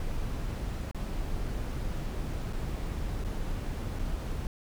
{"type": "noise with dropouts", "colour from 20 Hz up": "brown", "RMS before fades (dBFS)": -33, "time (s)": [0, 4.47], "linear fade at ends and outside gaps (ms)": 1, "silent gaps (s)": [[0.913, 0.946], [2.527, 2.531], [3.24, 3.247], [3.989, 3.993]], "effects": []}